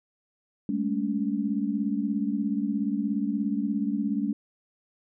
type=tone cluster; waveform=sine; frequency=202.4 / 219.3 / 283.1 Hz; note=G#3 / A3 / C#4; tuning=-44 / -6 / +37 cents; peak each=-29 dBFS; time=0.69-4.33 s; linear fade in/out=2 ms; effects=none